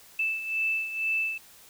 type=beating tone pair; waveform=sine; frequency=2637 / 2639.1 Hz; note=E7 / E7; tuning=0 / +1 cents; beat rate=2.1 Hz; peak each=-27 / -33 dBFS; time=0.19-1.38 s; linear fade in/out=5 ms; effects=white hiss -53 dBFS RMS until 1.69 s